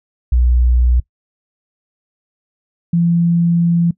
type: tone pair in turn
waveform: sine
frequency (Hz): 61 / 170.31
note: B1 / F3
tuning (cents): -21 / -43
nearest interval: octave + tritone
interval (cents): 1778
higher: second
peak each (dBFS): -9 / -10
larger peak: first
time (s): 0.32-1 / 2.93-3.91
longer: second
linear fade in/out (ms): 5
effects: noise-tail reverb RT60 0.1 s tail -21 dB re dry